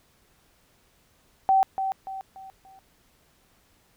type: tone with echo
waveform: sine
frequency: 770 Hz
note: G5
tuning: 31 cents flat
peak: -16 dBFS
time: 1.49-1.63 s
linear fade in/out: 0 ms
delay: 290 ms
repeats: 4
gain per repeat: -8 dB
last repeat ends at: 2.79 s
effects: pink hiss -63 dBFS RMS until 3.96 s